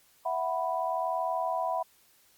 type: chord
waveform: sine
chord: E suspended second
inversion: none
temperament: equal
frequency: 659.3 / 740 / 987.8 Hz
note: E5 / F#5 / B5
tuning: 0 / 0 / 0 cents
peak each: -32 dBFS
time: 0.25-1.83 s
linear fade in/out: 10 ms
effects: white hiss -63 dBFS RMS until 2.37 s + Opus 48 kbps